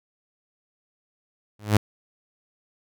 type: tone with exponential growth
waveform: sawtooth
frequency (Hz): 105.1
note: G#2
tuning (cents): +21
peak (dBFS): -9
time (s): 1.59-1.77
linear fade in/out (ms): 5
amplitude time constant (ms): 38
effects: none

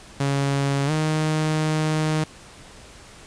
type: tone with pitch glide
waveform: sawtooth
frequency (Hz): 139.3 to 155.46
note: C#3 to D#3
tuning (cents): +9 to -1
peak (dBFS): -16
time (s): 0.2-2.24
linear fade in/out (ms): 5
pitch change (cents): +190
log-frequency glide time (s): 0.86-0.91
effects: pink hiss -45 dBFS RMS until 3.26 s + resampled to 22050 Hz

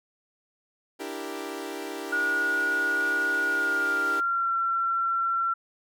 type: chord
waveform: sawtooth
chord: E half-diminished seventh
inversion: third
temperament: equal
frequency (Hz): 293.7 / 329.6 / 392 / 466.2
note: D4 / E4 / G4 / Bb4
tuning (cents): 0 / 0 / 0 / 0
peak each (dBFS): -35 / -35 / -33 / -37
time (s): 0.99-4.21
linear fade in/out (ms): 20
type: tone with pitch glide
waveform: sine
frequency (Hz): 1446 to 1357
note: F#6 to E6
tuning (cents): -40 to +50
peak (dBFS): -23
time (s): 2.12-5.54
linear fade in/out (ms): 10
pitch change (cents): -110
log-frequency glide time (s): 3.43-4.54
effects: none

